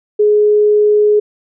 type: tone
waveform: sine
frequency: 419.4 Hz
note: G#4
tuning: 17 cents sharp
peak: -7 dBFS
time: 0.19-1.2 s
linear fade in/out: 10 ms
effects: none